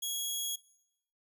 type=tone; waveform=15% pulse; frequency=3322 Hz; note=G#7; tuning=in tune; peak=-26 dBFS; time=0.02-0.56 s; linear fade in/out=10 ms; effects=noise-tail reverb RT60 0.8 s tail -21 dB re dry